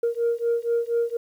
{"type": "beating tone pair", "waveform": "sine", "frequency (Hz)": [466.2, 470.4], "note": ["A#4", "A#4"], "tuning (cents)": [0, 16], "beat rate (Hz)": 4.2, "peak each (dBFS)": [-23, -23], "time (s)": [0.03, 1.17], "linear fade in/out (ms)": 5, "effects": ["tanh soft clip ceiling -16 dBFS", "9-bit"]}